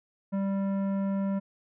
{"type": "tone with tanh clipping", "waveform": "sine", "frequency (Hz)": 196, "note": "G3", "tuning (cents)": 0, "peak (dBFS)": -28, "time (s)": [0.32, 1.4], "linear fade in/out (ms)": 20, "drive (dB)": 13, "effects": []}